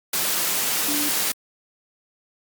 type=tone in noise; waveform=sine; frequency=293.7 Hz; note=D4; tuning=in tune; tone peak=-27 dBFS; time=0.88-1.09 s; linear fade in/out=5 ms; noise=white; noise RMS=-23 dBFS; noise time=0.13-1.32 s; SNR=-7 dB; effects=high-pass 150 Hz 12 dB/octave + Opus 48 kbps